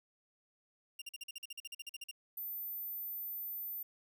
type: tone bursts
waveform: sawtooth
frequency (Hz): 2794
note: F7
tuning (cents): 0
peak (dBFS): -39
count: 16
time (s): 0.99-2.113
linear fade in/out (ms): 5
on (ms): 28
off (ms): 45
type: tone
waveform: sine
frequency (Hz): 14080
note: A9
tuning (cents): 0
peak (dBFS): -39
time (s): 2.37-3.83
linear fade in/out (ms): 5
effects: none